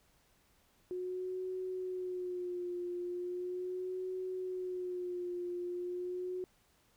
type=tone with vibrato; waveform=sine; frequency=362.2 Hz; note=F#4; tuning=37 cents flat; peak=-36 dBFS; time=0.91-6.44 s; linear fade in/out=0 ms; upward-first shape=sine; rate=0.38 Hz; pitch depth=43 cents each way; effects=pink hiss -70 dBFS RMS until 6.96 s